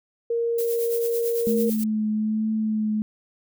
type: tone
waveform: sine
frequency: 466.2 Hz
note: A#4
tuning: in tune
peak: -21 dBFS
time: 0.3-1.7 s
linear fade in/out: 5 ms
type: noise with tremolo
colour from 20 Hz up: violet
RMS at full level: -31 dBFS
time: 0.58-1.84 s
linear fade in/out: 5 ms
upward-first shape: triangle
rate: 9 Hz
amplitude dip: 70%
type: tone with vibrato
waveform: sine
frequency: 216.4 Hz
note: A3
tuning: 29 cents flat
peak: -21 dBFS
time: 1.47-3.02 s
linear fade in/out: 0 ms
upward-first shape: triangle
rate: 1.2 Hz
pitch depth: 21 cents each way
effects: none